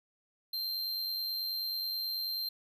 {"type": "tone with amplitude modulation", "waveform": "square", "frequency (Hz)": 4154, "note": "C8", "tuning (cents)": -13, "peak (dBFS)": -32, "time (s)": [0.53, 2.49], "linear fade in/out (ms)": 5, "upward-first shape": "sine", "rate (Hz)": 89.3, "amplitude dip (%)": 35, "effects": []}